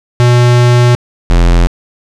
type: tone pair in turn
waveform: square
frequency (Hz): 121.8 / 43.06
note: B2 / F1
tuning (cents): -24 / -24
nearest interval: octave + tritone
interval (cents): 1800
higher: first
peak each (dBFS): -5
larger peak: neither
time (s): 0.2-0.95 / 1.3-1.67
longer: first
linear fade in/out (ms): 0
effects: low-pass 7000 Hz 12 dB/octave